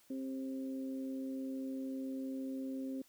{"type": "harmonic tone", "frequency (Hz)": 132.8, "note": "C3", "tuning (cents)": 26, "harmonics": [2, 3, 4], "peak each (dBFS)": [-38, -52, -49], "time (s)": [0.1, 3.02], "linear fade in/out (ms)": 5, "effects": ["white hiss -67 dBFS RMS until 3.08 s"]}